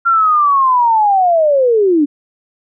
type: linear sweep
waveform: sine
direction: down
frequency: 1386 to 277.2 Hz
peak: -8 dBFS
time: 0.05-2.06 s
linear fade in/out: 20 ms
effects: none